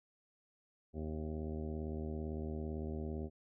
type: harmonic tone with a mistuned harmonic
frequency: 77.78 Hz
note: D#2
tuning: in tune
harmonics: 1 / 2 / 3 / 4 / 5 / 6 / 7 / 8 / 9 / 10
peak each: -41 / -47 / -44 / -50 / -46 / -57 / -53 / -61 / -56 / -64 dBFS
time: 0.93-3.3 s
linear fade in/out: 50 ms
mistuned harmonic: 9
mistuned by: -40 cents
effects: none